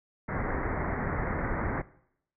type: low-pass noise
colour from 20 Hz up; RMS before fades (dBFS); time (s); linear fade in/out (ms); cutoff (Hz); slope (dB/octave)
pink; -31; 0.28-1.82; 10; 2100; 96
effects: noise-tail reverb RT60 0.7 s tail -19 dB re dry